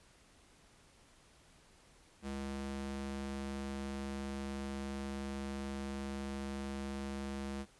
square tone with high-pass filter, 68.5 Hz, C#2, 20 cents flat, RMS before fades -41 dBFS, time 2.22-7.66 s, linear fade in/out 50 ms, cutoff 140 Hz, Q 1.9, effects pink hiss -64 dBFS RMS until 7.79 s + resampled to 24000 Hz

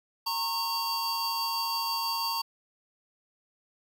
square tone cluster, 921 / 1088 / 4599 Hz, A#5 / C#6 / D8, -21 / -33 / -37 cents, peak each -33 / -36 / -32 dBFS, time 0.26-2.42 s, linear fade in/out 10 ms, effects none

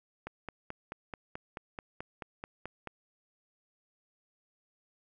click train, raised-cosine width 0.5 ms, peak -24 dBFS, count 13, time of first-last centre 0.27-2.873 s, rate 4.61 Hz, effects none

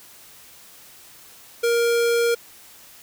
square tone, 469.3 Hz, A#4, 12 cents sharp, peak -18 dBFS, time 1.63-2.35 s, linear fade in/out 10 ms, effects white hiss -47 dBFS RMS until 3.02 s

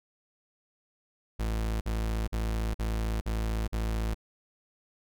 40% pulse tone bursts, 55 Hz, A1, in tune, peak -27 dBFS, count 6, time 1.39-4.145 s, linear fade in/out 10 ms, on 420 ms, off 47 ms, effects none

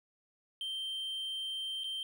triangle tone with dropouts, 3136 Hz, G7, in tune, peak -34 dBFS, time 0.61-2.03 s, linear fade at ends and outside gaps 1 ms, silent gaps 1.836-1.842 s, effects none

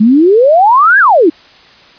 sine exponential two-way sweep, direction up then down, 204.2 to 1698 to 291.3 Hz, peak -3 dBFS, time 0-1.3 s, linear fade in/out 10 ms, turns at 0.99 s, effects white hiss -40 dBFS RMS until 1.98 s + resampled to 11025 Hz

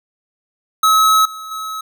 square tone with level steps, 1286 Hz, E6, 43 cents flat, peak -10 / -29 / -24 dBFS, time 0.83-1.81 s, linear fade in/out 5 ms, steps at 1.25 / 1.51 s, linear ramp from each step 5 ms, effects none

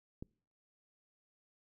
click, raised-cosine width 3 ms, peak -30 dBFS, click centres 0.225 s, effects noise-tail reverb RT60 0.5 s tail -26 dB re dry

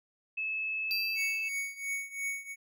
sine tone with pitch glide, 2600 to 2626 Hz, E7 to E7, -24 to -7 cents, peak -31 dBFS, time 0.37-1.49 s, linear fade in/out 10 ms, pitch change +17 cents, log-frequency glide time 0.83-1.04 s
square tone with exponential decay, 4699 Hz, D8, in tune, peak -30 dBFS, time 0.91-2.02 s, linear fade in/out 0 ms, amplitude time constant 240 ms
square tone with tremolo, 2227 Hz, C#7, 7 cents sharp, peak -31 dBFS, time 1.15-2.56 s, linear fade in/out 50 ms, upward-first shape triangle, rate 2.9 Hz, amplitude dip 90%
effects none

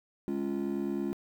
triangle chord, Db major, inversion second, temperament just, 207.9 / 277.2 / 346.5 Hz, Ab3 / Db4 / F4, +2 / 0 / -14 cents, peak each -31 dBFS, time 0.28-1.13 s, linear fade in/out 0 ms, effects tanh soft clip ceiling -24 dBFS + 10-bit

